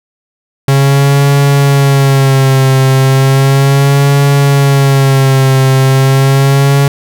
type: tone with vibrato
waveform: 45% pulse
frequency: 136.8 Hz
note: C#3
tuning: 23 cents flat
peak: -5 dBFS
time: 0.68-6.88 s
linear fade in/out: 2 ms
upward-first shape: sine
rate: 0.35 Hz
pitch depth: 49 cents each way
effects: none